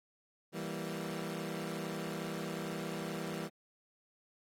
20% pulse chord, E diminished, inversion none, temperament equal, 164.81 / 196 / 233.1 Hz, E3 / G3 / Bb3, 0 / 0 / 0 cents, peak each -36 / -37 / -40 dBFS, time 0.52-3.5 s, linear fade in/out 50 ms, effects AAC 48 kbps

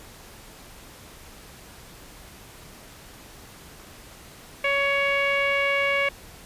sawtooth tone with low-pass filter, 559 Hz, C#5, 14 cents sharp, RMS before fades -23 dBFS, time 4.64-6.09 s, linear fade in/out 5 ms, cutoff 2400 Hz, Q 7.8, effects pink hiss -46 dBFS RMS until 6.45 s + resampled to 32000 Hz

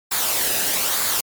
white noise with flanger, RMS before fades -21 dBFS, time 0.11-1.21 s, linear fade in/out 10 ms, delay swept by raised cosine 0.34 to 0.92 ms, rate 1.1 Hz, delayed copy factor -0.5, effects MP3 96 kbps

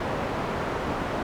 white low-pass noise, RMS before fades -29 dBFS, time 0-1.23 s, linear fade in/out 5 ms, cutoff 950 Hz, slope 12 dB/octave, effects none

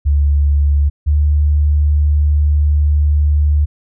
sine tone pair in turn, 72 / 73.98 Hz, D2 / D2, -34 / +13 cents, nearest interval unison, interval 47 cents, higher second, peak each -9 dBFS, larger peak neither, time 0.05-0.9 / 1.06-3.66 s, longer second, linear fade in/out 20 ms, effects none

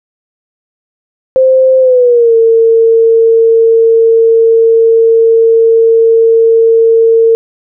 sine tone with pitch glide, 522 to 454.4 Hz, C5 to A#4, -4 to -44 cents, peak -3 dBFS, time 1.36-7.35 s, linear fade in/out 0 ms, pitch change -240 cents, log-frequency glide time 1.8-2.35 s, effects none

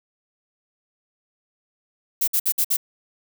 violet noise bursts, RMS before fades -20 dBFS, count 5, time 2.21-2.769 s, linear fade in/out 10 ms, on 67 ms, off 56 ms, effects none

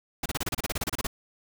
pink noise bursts, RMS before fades -29 dBFS, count 15, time 0.23-1.07 s, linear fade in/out 5 ms, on 28 ms, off 30 ms, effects none

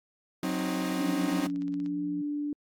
40% pulse chord, C diminished, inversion second, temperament equal with one note detuned, 185 / 264.4 / 311.1 Hz, Gb3 / C4 / Eb4, 0 / +18 / 0 cents, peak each -32 dBFS, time 0.43-1.47 s, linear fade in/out 2 ms
sine tone with pitch glide, 284.7 to 292.7 Hz, C#4 to D4, +46 to -6 cents, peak -29 dBFS, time 0.99-2.53 s, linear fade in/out 2 ms, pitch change +48 cents, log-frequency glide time 1.71-1.98 s
sine tone with vibrato, 177.3 Hz, F3, 26 cents sharp, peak -38 dBFS, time 1.01-2.22 s, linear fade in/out 10 ms, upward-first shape sine, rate 18 Hz, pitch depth 28 cents each way
click train, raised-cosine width 0.2 ms, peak -35 dBFS, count 7, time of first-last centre 1.5-1.861 s, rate 16.6 Hz
effects AAC 64 kbps

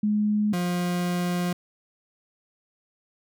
sine / 40% pulse tone pair in turn, 210 / 176.97 Hz, G#3 / F3, +19 / +23 cents, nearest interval minor third, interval 296 cents, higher first, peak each -20 / -23 dBFS, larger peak first, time 0.03-0.53 / 0.53-1.53 s, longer second, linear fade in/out 5 ms, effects none

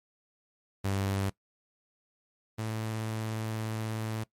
sawtooth tone pair in turn, 98.1 / 110.4 Hz, G2 / A2, +2 / +6 cents, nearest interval major second, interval 204 cents, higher second, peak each -24 / -28 dBFS, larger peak first, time 0.84-1.3 / 2.58-4.24 s, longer second, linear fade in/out 10 ms, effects noise-tail reverb RT60 0.1 s tail -20 dB re dry + MP3 64 kbps

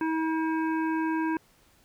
harmonic tone, 320.4 Hz, E4, 49 cents flat, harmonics 1 / 3 / 5 / 7 / 8, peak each -26 / -32 / -36 / -47 / -46 dBFS, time 0.01-1.37 s, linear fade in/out 2 ms, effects pink hiss -62 dBFS RMS until 1.84 s

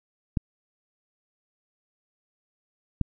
clicks, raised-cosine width 5 ms, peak -11 dBFS, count 2, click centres 0.372 / 3.013 s, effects none

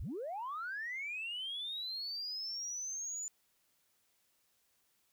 sine linear sweep, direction up, 36.55 to 7040 Hz, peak -37 dBFS, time 0-3.28 s, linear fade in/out 0 ms, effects tanh soft clip ceiling -34 dBFS + white hiss -75 dBFS RMS until 5.12 s

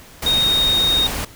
sine tone in noise, 3719 Hz, A#7, 5 cents flat, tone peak -14 dBFS, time 0.26-1.07 s, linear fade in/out 5 ms, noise pink, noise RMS -25 dBFS, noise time 0.22-1.25 s, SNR +8 dB, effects pink hiss -43 dBFS RMS until 1.35 s

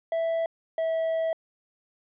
triangle tone pair in turn, 659.3 / 650.6 Hz, E5 / E5, 0 / -23 cents, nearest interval unison, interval 23 cents, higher first, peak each -22 dBFS, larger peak neither, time 0.12-0.46 / 0.78-1.33 s, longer second, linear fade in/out 2 ms, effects resampled to 8000 Hz

